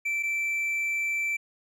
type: tone pair in turn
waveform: triangle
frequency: 2333 / 2333 Hz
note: D7 / D7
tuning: -12 / -12 cents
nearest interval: unison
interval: 0 cents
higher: neither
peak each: -24 dBFS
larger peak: neither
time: 0.05-0.23 / 0.23-1.37 s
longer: second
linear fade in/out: 10 ms
effects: none